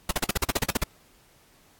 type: noise bursts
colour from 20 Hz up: pink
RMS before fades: -23 dBFS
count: 12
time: 0.09-0.838 s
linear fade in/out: 5 ms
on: 22 ms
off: 44 ms
effects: pink hiss -59 dBFS RMS until 1.79 s + AAC 64 kbps